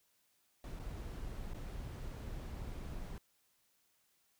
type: noise with dropouts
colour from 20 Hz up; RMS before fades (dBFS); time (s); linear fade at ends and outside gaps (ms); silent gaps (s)
brown; -44; 0.64-3.18; 1; 0.792-0.797 / 1.535-1.545
effects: white hiss -75 dBFS RMS until 4.39 s